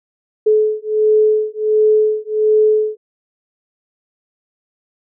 sine beating tone pair, 428.9 / 430.3 Hz, A4 / A4, -44 / -39 cents, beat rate 1.4 Hz, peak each -14 dBFS, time 0.46-2.97 s, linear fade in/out 10 ms, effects none

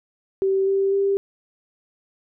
sine tone with pitch steps, 386.3 / 390.8 / 395.3 Hz, G4 / G4 / G4, -25 / -5 / +15 cents, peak -17 dBFS, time 0.42-1.17 s, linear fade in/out 0 ms, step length 250 ms, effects none

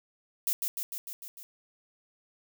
violet noise with echo, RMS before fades -28 dBFS, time 0.47-0.53 s, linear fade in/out 0 ms, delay 150 ms, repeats 6, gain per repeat -3 dB, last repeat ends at 1.43 s, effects none

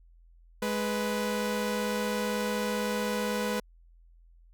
sawtooth tone pair together, 209.5 / 494.8 Hz, G#3 / B4, +15 / +3 cents, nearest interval octave + minor third, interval 1488 cents, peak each -27 dBFS, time 0.62-3.6 s, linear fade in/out 5 ms, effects added 42 Hz sine -54 dBFS peak until 4.53 s

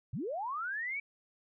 sine linear sweep, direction up, 92.5 to 2321 Hz, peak -34 dBFS, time 0.13-1 s, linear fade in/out 5 ms, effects none

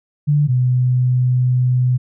sine tone pair in turn, 146.83 / 125.89 Hz, D3 / B2, 0 / +34 cents, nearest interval minor third, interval 266 cents, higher first, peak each -11 / -12 dBFS, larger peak first, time 0.27-0.48 / 0.48-1.98 s, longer second, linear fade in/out 20 ms, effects none

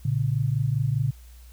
sine tone pair together, 115.7 / 140.69 Hz, A#2 / C#3, -13 / +26 cents, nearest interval minor third, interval 339 cents, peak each -24 dBFS, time 0.05-1.11 s, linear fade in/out 5 ms, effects added 60 Hz sine -44 dBFS peak until 1.52 s + white hiss -57 dBFS RMS until 1.52 s

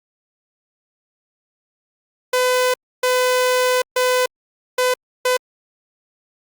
sawtooth tone bursts at uneven times, 504 Hz, B4, 35 cents sharp, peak -11 dBFS, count 5, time 2.33-2.74 / 3.03-3.82 / 3.96-4.26 / 4.78-4.94 / 5.25-5.37 s, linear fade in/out 5 ms, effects Opus 48 kbps

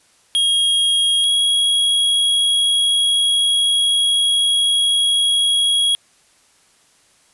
square tone pair in turn, 3272 / 3312 Hz, G#7 / G#7, -26 / -5 cents, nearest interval unison, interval 21 cents, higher second, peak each -14 dBFS, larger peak neither, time 0.35-1.24 / 1.24-5.95 s, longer second, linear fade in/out 0 ms, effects white hiss -55 dBFS RMS until 7.33 s + resampled to 24000 Hz

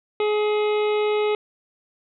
harmonic tone, 421.7 Hz, G#4, 26 cents sharp, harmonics 1 / 2 / 3 / 5 / 6 / 7 / 8 / 9, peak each -19 / -30 / -33 / -34 / -36 / -40 / -42 / -40 dBFS, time 0.2-1.35 s, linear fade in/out 2 ms, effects none

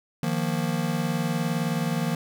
square chord, Eb suspended second, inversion none, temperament just, 155.56 / 175.01 / 233.3 Hz, Eb3 / F3 / Bb3, 0 / +4 / +2 cents, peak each -29 / -29 / -30 dBFS, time 0.23-2.15 s, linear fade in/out 2 ms, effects none

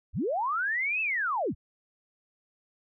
sine linear two-way sweep, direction up then down, 33.77 to 2660 to 33.77 Hz, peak -26 dBFS, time 0.13-1.55 s, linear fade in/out 50 ms, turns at 1.01 s, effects none

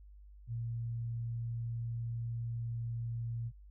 sine tone, 116.54 Hz, A#2, in tune, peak -35 dBFS, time 0.47-3.52 s, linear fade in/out 50 ms, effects added 50 Hz sine -52 dBFS peak until 3.7 s

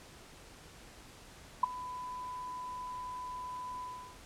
sine tone with ADSR envelope, 1000 Hz, B5, 21 cents sharp, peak -19 dBFS, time 1.63-4.19 s, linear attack 7 ms, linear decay 10 ms, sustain -20 dB, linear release 360 ms, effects pink hiss -54 dBFS RMS until 4.25 s + low-pass 10000 Hz 12 dB/octave

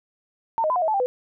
sine tone with pitch steps, 908 / 621 / 1009 / 720 / 640 / 867 / 790 / 500 Hz, A#5 / D#5 / B5 / F#5 / D#5 / A5 / G5 / B4, -46 / -3 / +37 / -47 / +49 / -26 / +13 / +21 cents, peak -19 dBFS, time 0.58-1.06 s, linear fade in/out 0 ms, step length 60 ms, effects none

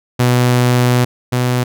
sawtooth tone pair in turn, 123.6 / 124.46 Hz, B2 / B2, +2 / +14 cents, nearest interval unison, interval 12 cents, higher second, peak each -6 / -9 dBFS, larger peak first, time 0.19-1.05 / 1.32-1.64 s, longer first, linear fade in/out 10 ms, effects none

